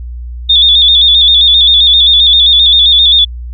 sine tone with vibrato, 3552 Hz, A7, 16 cents sharp, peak -3 dBFS, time 0.49-3.25 s, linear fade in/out 10 ms, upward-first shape square, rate 7.6 Hz, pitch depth 52 cents each way, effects added 60 Hz sine -20 dBFS peak until 3.53 s

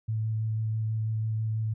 sine tone with vibrato, 110 Hz, A2, in tune, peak -26 dBFS, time 0.08-1.74 s, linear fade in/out 10 ms, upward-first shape square, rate 6.1 Hz, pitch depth 9 cents each way, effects none

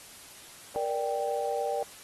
sine chord, G minor, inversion first, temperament just, 470.4 / 588 / 784 Hz, Bb4 / D5 / G5, +16 / +2 / 0 cents, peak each -32 dBFS, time 0.76-1.83 s, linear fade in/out 0 ms, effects white hiss -49 dBFS RMS until 2.03 s + AAC 32 kbps

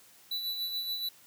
square tone with tremolo, 3961 Hz, B7, 4 cents sharp, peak -31 dBFS, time 0.31-1.09 s, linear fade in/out 5 ms, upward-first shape sine, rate 7 Hz, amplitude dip 45%, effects white hiss -58 dBFS RMS until 1.26 s + high-pass 80 Hz 12 dB/octave

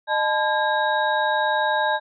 sine tone cluster, 612 / 871 / 1002 / 1620 / 3813 Hz, D#5 / A5 / B5 / G#6 / A#7, -29 / -18 / +25 / -43 / +38 cents, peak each -25 / -22 / -31 / -24 / -31 dBFS, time 0.07-2 s, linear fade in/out 50 ms, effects none

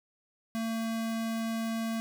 square tone, 225.9 Hz, A3, 46 cents sharp, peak -31 dBFS, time 0.55-2 s, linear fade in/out 0 ms, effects none

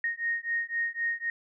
sine beating tone pair, 1858 / 1861.9 Hz, A#6 / A#6, -6 / -3 cents, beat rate 3.9 Hz, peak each -31 dBFS, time 0.04-1.3 s, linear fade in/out 2 ms, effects none

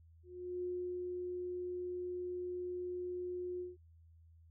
sine tone with ADSR envelope, 359.2 Hz, F4, 49 cents sharp, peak -36 dBFS, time 0.23-3.77 s, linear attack 400 ms, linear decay 360 ms, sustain -2 dB, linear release 170 ms, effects added 82 Hz sine -59 dBFS peak until 4.5 s

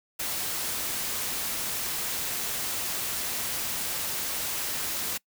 white noise, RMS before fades -31 dBFS, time 0.19-5.18 s, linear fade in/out 10 ms, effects noise-tail reverb RT60 0.1 s tail -24 dB re dry

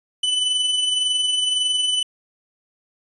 45% pulse tone with amplitude modulation, 2998 Hz, F#7, 22 cents sharp, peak -16 dBFS, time 0.23-2.03 s, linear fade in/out 5 ms, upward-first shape sine, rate 21.8 Hz, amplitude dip 40%, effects resampled to 24000 Hz

